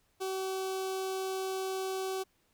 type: tone with notch filter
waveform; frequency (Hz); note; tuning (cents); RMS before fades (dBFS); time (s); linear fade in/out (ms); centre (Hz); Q
sawtooth; 380.1; F#4; +47; -35; 0.2-2.24; 20; 1900; 1.5
effects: pink hiss -72 dBFS RMS until 2.53 s